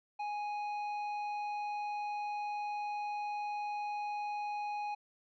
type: tone with tanh clipping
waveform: triangle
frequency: 830.6 Hz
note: G#5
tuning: in tune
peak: -37 dBFS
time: 0.19-4.95 s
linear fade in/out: 10 ms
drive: 15 dB
effects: low-pass 4000 Hz 12 dB/octave